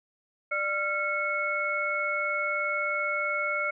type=tone cluster; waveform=sine; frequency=594 / 1379 / 2198 Hz; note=D5 / F6 / C#7; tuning=+20 / -22 / -15 cents; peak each=-33 / -30 / -29 dBFS; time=0.51-3.71 s; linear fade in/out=10 ms; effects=none